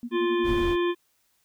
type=tone with tremolo; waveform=sine; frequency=239.1 Hz; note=A#3; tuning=44 cents sharp; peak=-29 dBFS; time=0.03-0.63 s; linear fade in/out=0 ms; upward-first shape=sine; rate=11 Hz; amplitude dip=100%
type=harmonic tone; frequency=349.2 Hz; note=F4; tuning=in tune; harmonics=1 / 3 / 5 / 7 / 9 / 10; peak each=-22 / -32 / -36 / -39 / -41 / -42 dBFS; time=0.11-0.95 s; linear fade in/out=50 ms
type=noise; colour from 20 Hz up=brown; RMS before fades=-31 dBFS; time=0.43-0.77 s; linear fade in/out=50 ms
effects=white hiss -69 dBFS RMS until 1.44 s